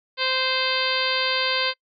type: harmonic tone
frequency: 520 Hz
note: C5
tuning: 11 cents flat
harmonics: 1 / 2 / 3 / 4 / 5 / 6 / 7 / 8 / 9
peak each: -29 / -29 / -29 / -29 / -29 / -29 / -29 / -29 / -29 dBFS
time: 0.17-1.74 s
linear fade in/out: 50 ms
effects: noise-tail reverb RT60 0.1 s tail -26 dB re dry + MP3 96 kbps